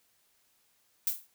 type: noise with exponential decay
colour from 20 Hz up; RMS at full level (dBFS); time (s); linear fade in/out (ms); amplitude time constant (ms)
violet; -25; 1.07-1.27; 2; 42
effects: white hiss -70 dBFS RMS until 1.34 s